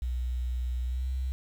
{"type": "tone with pitch glide", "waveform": "sine", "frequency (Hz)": [61.74, 64.81], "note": ["B1", "C2"], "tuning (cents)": [0, -16], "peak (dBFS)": -28, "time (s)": [0.02, 1.32], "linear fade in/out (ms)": 0, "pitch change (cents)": 84, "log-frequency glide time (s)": [0.85, 1.09], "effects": ["9-bit"]}